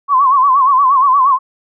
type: tone with vibrato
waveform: sine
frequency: 1078 Hz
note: C#6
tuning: 49 cents flat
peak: -7 dBFS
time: 0.08-1.39 s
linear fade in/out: 50 ms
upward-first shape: sine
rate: 8.5 Hz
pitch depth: 110 cents each way
effects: none